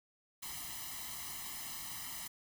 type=noise with comb filter; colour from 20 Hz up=white; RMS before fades=-44 dBFS; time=0.42-2.28 s; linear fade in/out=10 ms; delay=0.99 ms; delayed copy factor=+0.9; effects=none